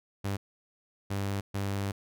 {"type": "tone bursts at uneven times", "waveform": "sawtooth", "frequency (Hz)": 99.2, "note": "G2", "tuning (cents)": 21, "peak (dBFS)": -26, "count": 3, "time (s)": [[0.24, 0.37], [1.1, 1.41], [1.54, 1.92]], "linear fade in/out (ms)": 10, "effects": []}